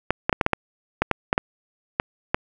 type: clicks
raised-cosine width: 0.5 ms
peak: -3 dBFS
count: 12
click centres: 0.106 / 0.295 / 0.328 / 0.412 / 0.464 / 0.533 / 1.02 / 1.113 / 1.329 / 1.379 / 1.999 / 2.345 s
effects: none